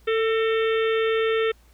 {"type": "harmonic tone with a mistuned harmonic", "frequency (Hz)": 445.5, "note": "A4", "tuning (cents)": 22, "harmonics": [1, 3, 4, 5, 6, 7, 8], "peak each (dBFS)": [-20, -30, -32, -34, -36, -37, -38], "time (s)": [0.07, 1.52], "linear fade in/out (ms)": 10, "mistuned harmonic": 4, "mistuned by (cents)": 43, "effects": ["added 58 Hz sine -53 dBFS peak until 1.73 s", "pink hiss -60 dBFS RMS until 1.73 s"]}